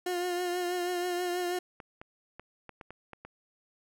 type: tone with vibrato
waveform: 30% pulse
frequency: 356.2 Hz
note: F4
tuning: 34 cents sharp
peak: -27 dBFS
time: 0.06-1.59 s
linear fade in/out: 5 ms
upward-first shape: triangle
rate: 6.2 Hz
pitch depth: 37 cents each way
type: clicks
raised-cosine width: 0.5 ms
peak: -29 dBFS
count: 8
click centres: 1.802 / 2.015 / 2.396 / 2.693 / 2.812 / 2.906 / 3.133 / 3.25 s
effects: none